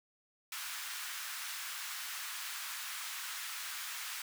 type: high-pass noise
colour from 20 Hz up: pink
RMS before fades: -42 dBFS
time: 0.52-4.22 s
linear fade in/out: 2 ms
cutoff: 1200 Hz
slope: 24 dB/octave
effects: none